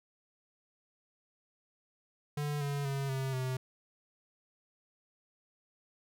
square tone with pitch steps, 146.83 / 142.24 / 137.79 / 133.48 / 129.31 Hz, D3 / C#3 / C#3 / C3 / C3, 0 / +45 / -10 / +35 / -20 cents, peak -33 dBFS, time 2.37-3.57 s, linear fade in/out 5 ms, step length 240 ms, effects none

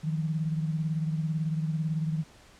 sine beating tone pair, 156.6 / 174.6 Hz, D#3 / F3, +11 / 0 cents, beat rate 18 Hz, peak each -27 / -35 dBFS, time 0.03-2.24 s, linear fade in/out 20 ms, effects pink hiss -55 dBFS RMS until 2.59 s + low-pass 8000 Hz 12 dB/octave

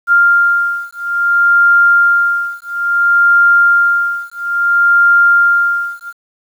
sine beating tone pair, 1396.9 / 1397.49 Hz, F6 / F6, 0 / +1 cents, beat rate 0.59 Hz, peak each -11 dBFS, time 0.07-6.13 s, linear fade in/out 50 ms, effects 7-bit

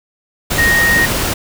sine tone in noise, 1864.7 Hz, A#6, in tune, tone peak -10 dBFS, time 0.58-1.06 s, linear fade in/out 10 ms, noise pink, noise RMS -17 dBFS, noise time 0.5-1.34 s, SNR +4 dB, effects none

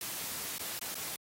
white noise with dropouts, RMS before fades -39 dBFS, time 0.01-1.16 s, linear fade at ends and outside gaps 1 ms, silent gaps 0.582-0.595 / 0.791-0.813 / 0.945-0.953 s, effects high-pass 80 Hz 12 dB/octave + AAC 48 kbps

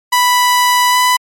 sawtooth tone with pitch glide, 987.8 to 997 Hz, B5 to B5, 0 to +16 cents, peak -5 dBFS, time 0.12-1.17 s, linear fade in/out 10 ms, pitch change +16 cents, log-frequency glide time 0.89-0.97 s, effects MP3 64 kbps

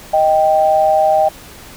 sine tone pair together, 624.4 / 784 Hz, D#5 / G5, +6 / 0 cents, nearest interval major third, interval 394 cents, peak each -12 dBFS, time 0.13-1.29 s, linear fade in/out 10 ms, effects pink hiss -37 dBFS RMS until 1.76 s

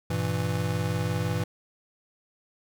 square chord, E diminished, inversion first, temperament just, 98.89 / 118.67 / 164.81 Hz, G2 / Bb2 / E3, +16 / +31 / 0 cents, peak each -31 dBFS, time 0.1-1.44 s, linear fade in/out 5 ms, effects none

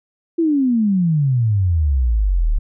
sine exponential sweep, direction down, 342.8 to 35 Hz, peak -13 dBFS, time 0.38-2.59 s, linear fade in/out 10 ms, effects none

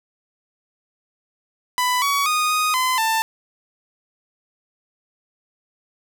sawtooth tone with pitch steps, 996 / 1128 / 1236 / 1244 / 1022 / 890 Hz, B5 / C#6 / D#6 / D#6 / C6 / A5, +14 / +30 / -12 / -1 / -41 / +20 cents, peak -14 dBFS, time 1.78-3.22 s, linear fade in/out 0 ms, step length 240 ms, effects none

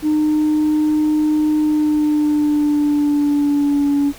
sine tone with pitch glide, 305.1 to 284.7 Hz, D#4 to C#4, -34 to +46 cents, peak -11 dBFS, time 0.02-4.13 s, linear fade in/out 50 ms, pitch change -120 cents, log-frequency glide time 1.58-3.97 s, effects tanh soft clip ceiling -11 dBFS + pink hiss -39 dBFS RMS until 4.18 s

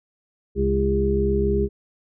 harmonic tone with a mistuned harmonic, 67.6 Hz, C#2, 43 cents flat, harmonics 1 / 2 / 3 / 5 / 6, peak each -23 / -30 / -25 / -30 / -21 dBFS, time 0.55-1.69 s, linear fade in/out 50 ms, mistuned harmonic 6, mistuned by -15 cents, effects none

